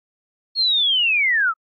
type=linear sweep; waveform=sine; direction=down; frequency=4336 to 1244.5 Hz; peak=-15 dBFS; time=0.55-1.54 s; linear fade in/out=50 ms; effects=AAC 64 kbps